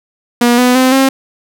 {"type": "tone with pitch steps", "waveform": "sawtooth", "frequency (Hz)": [240, 248.9, 258.1, 267.7], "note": ["B3", "B3", "C4", "C4"], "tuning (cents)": [-49, 14, -23, 40], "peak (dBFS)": -3, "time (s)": [0.41, 1.09], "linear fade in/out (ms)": 5, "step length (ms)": 170, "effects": []}